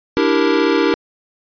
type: chord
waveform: square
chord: E half-diminished seventh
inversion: third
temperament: equal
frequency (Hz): 293.7 / 329.6 / 392 / 466.2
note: D4 / E4 / G4 / Bb4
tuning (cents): 0 / 0 / 0 / 0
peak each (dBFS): -19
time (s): 0.17-0.94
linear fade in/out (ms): 0
effects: resampled to 11025 Hz